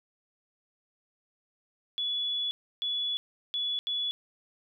sine tone bursts at uneven times, 3414 Hz, G#7, 47 cents sharp, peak -28 dBFS, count 4, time 1.98-2.51 / 2.82-3.17 / 3.54-3.79 / 3.87-4.11 s, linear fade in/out 0 ms, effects none

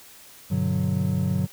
triangle chord, G major seventh, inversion none, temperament equal, 98 / 123.47 / 146.83 / 185 Hz, G2 / B2 / D3 / F#3, 0 / 0 / 0 / 0 cents, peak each -25 / -28 / -25 / -23 dBFS, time 0.5-1.47 s, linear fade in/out 20 ms, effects white hiss -48 dBFS RMS until 1.52 s

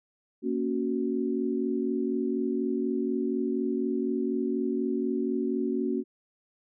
sine chord, F# major, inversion first, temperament equal, 233.1 / 277.2 / 370 Hz, A#3 / C#4 / F#4, 0 / 0 / 0 cents, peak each -30 dBFS, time 0.42-6.04 s, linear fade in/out 50 ms, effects none

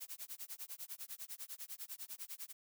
blue noise with tremolo, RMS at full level -45 dBFS, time 0-2.53 s, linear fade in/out 20 ms, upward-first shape sine, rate 10 Hz, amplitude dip 100%, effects none

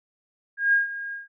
sine tone with ADSR envelope, 1625 Hz, G#6, 38 cents flat, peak -15 dBFS, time 0.57-1.28 s, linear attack 160 ms, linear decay 140 ms, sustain -15 dB, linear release 150 ms, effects none

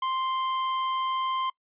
45% pulse tone, 1046.5 Hz, C6, in tune, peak -26 dBFS, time 0.02-1.5 s, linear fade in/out 5 ms, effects noise-tail reverb RT60 0.1 s tail -23 dB re dry + resampled to 8000 Hz

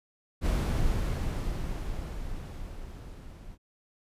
brown noise with level ramp, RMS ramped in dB -24 to -46 dBFS, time 0.41-3.58 s, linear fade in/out 50 ms, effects resampled to 32000 Hz

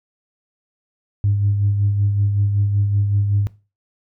sine tone with tremolo, 101.4 Hz, G#2, 41 cents flat, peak -12 dBFS, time 1.24-3.47 s, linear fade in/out 0 ms, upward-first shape sine, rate 5.3 Hz, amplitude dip 45%, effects noise-tail reverb RT60 0.3 s tail -19 dB re dry + tanh soft clip ceiling -9 dBFS

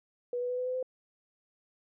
sine tone with pitch steps, 487.9 / 492.7 / 497.6 / 502.5 / 507.4 / 512.5 Hz, B4 / B4 / B4 / B4 / B4 / C5, -21 / -4 / +13 / +30 / +47 / -36 cents, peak -30 dBFS, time 0.33-0.828 s, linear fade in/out 2 ms, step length 83 ms, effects none

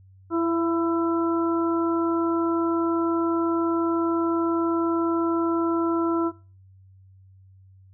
harmonic tone with a mistuned harmonic, 333.5 Hz, E4, 20 cents sharp, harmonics 1 / 2 / 3 / 4, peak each -21 / -34 / -32 / -30 dBFS, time 0.3-6.32 s, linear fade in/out 50 ms, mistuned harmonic 2, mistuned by +17 cents, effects noise-tail reverb RT60 0.4 s tail -24 dB re dry + added 95 Hz sine -49 dBFS peak until 7.93 s

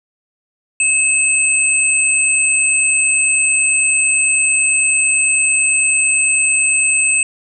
sine tone pair together, 2600 / 8171 Hz, E7 / C9, -24 / -42 cents, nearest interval octave + minor sixth, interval 1982 cents, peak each -14 dBFS, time 0.8-7.23 s, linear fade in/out 2 ms, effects none

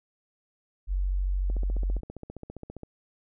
sine tone, 46.71 Hz, F#1, 17 cents sharp, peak -24 dBFS, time 0.87-2.01 s, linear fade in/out 50 ms
click train, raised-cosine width 2 ms, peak -26 dBFS, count 21, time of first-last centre 1.5-2.833 s, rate 15 Hz
effects none

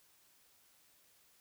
silence, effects white hiss -68 dBFS RMS until 1.4 s

